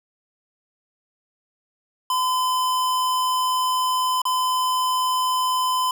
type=tone with dropouts; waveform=square; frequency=1018 Hz; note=C6; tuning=48 cents flat; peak=-20 dBFS; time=2.1-5.91 s; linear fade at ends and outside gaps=2 ms; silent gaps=4.218-4.253 s; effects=none